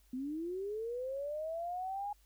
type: linear sweep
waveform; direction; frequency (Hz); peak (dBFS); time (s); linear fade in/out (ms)
sine; up; 246.9 to 830.6; -36; 0.13-2.13; 5
effects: added 50 Hz sine -64 dBFS peak until 2.25 s + white hiss -71 dBFS RMS until 2.25 s